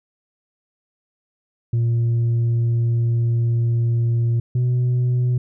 sine tone pair in turn, 117 / 123.96 Hz, A#2 / B2, +7 / +7 cents, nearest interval minor second, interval 100 cents, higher second, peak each -13 dBFS, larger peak neither, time 1.73-4.4 / 4.55-5.38 s, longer first, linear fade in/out 5 ms, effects tanh soft clip ceiling -15 dBFS

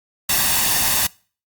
white noise with comb filter, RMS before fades -18 dBFS, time 0.29-1.07 s, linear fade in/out 5 ms, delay 1.1 ms, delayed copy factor +0.55, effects noise-tail reverb RT60 0.4 s tail -24 dB re dry + Opus 48 kbps

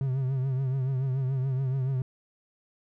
triangle tone with vibrato, 132.1 Hz, C3, 17 cents sharp, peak -23 dBFS, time 0.01-2.02 s, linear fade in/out 2 ms, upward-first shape triangle, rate 7 Hz, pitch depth 80 cents each way, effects none

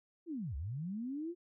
sine linear two-way sweep, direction down then up, 358 to 61.7 to 358 Hz, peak -37 dBFS, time 0.26-1.35 s, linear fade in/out 50 ms, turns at 0.56 s, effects none

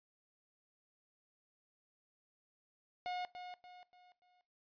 45% pulse tone with echo, 722 Hz, F#5, 43 cents flat, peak -38 dBFS, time 3.06-3.25 s, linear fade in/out 0 ms, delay 290 ms, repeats 4, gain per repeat -8 dB, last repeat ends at 4.41 s, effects noise-tail reverb RT60 0.3 s tail -20 dB re dry + resampled to 11025 Hz

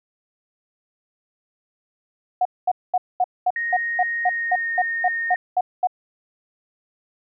sine tone bursts, 730 Hz, F#5, 24 cents flat, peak -15 dBFS, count 14, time 2.41-5.872 s, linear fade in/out 5 ms, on 43 ms, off 220 ms
sine tone with pitch glide, 1864.7 to 1842.2 Hz, A#6 to A#6, 0 to -21 cents, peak -22 dBFS, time 3.56-5.36 s, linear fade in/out 2 ms, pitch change -21 cents, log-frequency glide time 4.27-4.71 s
effects none

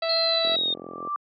harmonic tone, 659.3 Hz, E5, in tune, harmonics 1 / 2 / 3 / 4 / 5 / 6 / 7, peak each -25 / -34 / -37 / -37 / -42 / -33 / -37 dBFS, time 0.02-0.56 s, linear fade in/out 5 ms
sine linear sweep, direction down, 4244 to 3664 Hz, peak -22 dBFS, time 0.09-0.74 s, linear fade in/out 5 ms
click train, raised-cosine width 2 ms, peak -20 dBFS, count 28, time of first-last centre 0.45-1.074 s, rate 43.3 Hz
sine tone with exponential growth, 1174.7 Hz, D6, in tune, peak -23 dBFS, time 0.6-1.16 s, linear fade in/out 1 ms, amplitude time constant 120 ms
effects high-pass 300 Hz 12 dB/octave

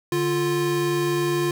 square tone pair together, 146.83 / 349.2 Hz, D3 / F4, 0 / 0 cents, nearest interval octave + minor third, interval 1500 cents, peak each -28 / -22 dBFS, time 0.12-1.51 s, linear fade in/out 2 ms, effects none

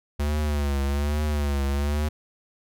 square tone with vibrato, 72.3 Hz, D2, 27 cents flat, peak -23 dBFS, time 0.19-2.09 s, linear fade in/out 10 ms, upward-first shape triangle, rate 1.2 Hz, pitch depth 91 cents each way, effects none

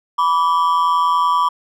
triangle ring-modulated tone, 1072 Hz, C6, 42 cents sharp, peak -8 dBFS, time 0.18-1.49 s, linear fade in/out 10 ms, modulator 85.2 Hz, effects none

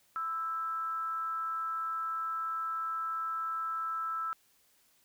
sine tone with frequency modulation, 1318.5 Hz, E6, in tune, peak -32 dBFS, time 0.16-4.33 s, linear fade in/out 0 ms, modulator 297 Hz, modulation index 0.27, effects white hiss -68 dBFS RMS until 5.04 s

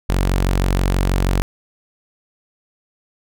sawtooth tone, 46.25 Hz, F#1, in tune, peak -11 dBFS, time 0.09-1.42 s, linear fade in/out 0 ms, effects none

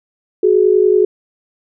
sine tone pair together, 370 / 420.5 Hz, F#4 / G#4, 0 / +22 cents, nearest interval major second, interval 222 cents, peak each -11 dBFS, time 0.43-1.05 s, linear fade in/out 5 ms, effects none

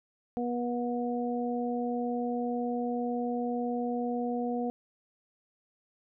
harmonic tone, 241.9 Hz, B3, 36 cents flat, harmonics 1 / 2 / 3, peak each -31 / -34 / -36 dBFS, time 0.37-4.7 s, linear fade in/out 0 ms, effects none

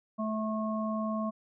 harmonic tone, 217.6 Hz, A3, 19 cents flat, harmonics 1 / 3 / 5, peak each -31 / -36 / -37 dBFS, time 0.18-1.31 s, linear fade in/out 20 ms, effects none

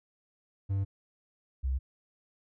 triangle / sine tone pair in turn, 98 / 65.41 Hz, G2 / C2, 0 / 0 cents, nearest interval perfect fifth, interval 700 cents, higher first, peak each -25 / -27 dBFS, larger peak first, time 0.69-0.85 / 1.63-1.79 s, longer neither, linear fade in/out 20 ms, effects none

